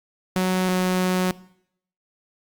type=tone pair in turn; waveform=sawtooth; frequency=185 / 183.72 Hz; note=F#3 / F#3; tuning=0 / -12 cents; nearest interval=unison; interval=12 cents; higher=first; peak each=-15 dBFS; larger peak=neither; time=0.36-0.69 / 0.69-1.31 s; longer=second; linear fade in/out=0 ms; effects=noise-tail reverb RT60 0.7 s tail -20 dB re dry + Opus 48 kbps